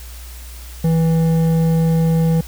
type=tone with hard clipping; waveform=sine; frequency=163.4 Hz; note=E3; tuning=15 cents flat; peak=-14 dBFS; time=0.84-2.41 s; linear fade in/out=5 ms; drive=8 dB; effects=added 60 Hz sine -32 dBFS peak until 2.47 s + white hiss -40 dBFS RMS until 2.47 s